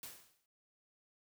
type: noise with exponential decay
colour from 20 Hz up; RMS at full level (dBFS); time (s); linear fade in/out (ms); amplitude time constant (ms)
white; -45; 0.03-0.46; 2; 93
effects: none